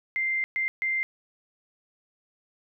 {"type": "tone bursts at uneven times", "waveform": "sine", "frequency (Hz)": 2091, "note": "C7", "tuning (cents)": -2, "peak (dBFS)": -24, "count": 3, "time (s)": [[0.16, 0.44], [0.56, 0.68], [0.82, 1.03]], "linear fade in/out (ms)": 0, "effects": []}